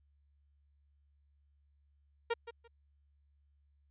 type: tone with echo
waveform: sawtooth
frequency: 466.2 Hz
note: A#4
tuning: in tune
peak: -26 dBFS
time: 2.3-2.34 s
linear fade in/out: 10 ms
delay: 170 ms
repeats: 2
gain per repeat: -13 dB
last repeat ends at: 2.68 s
effects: added 71 Hz sine -67 dBFS peak until 3.9 s + resampled to 8000 Hz